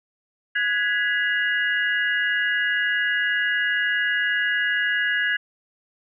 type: tone cluster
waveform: sine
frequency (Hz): 1470 / 1668 / 1981 / 2849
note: F#6 / G#6 / B6 / F7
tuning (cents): -12 / +7 / +5 / +34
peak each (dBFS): -30 / -21 / -28 / -30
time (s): 0.55-5.37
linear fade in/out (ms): 10
effects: none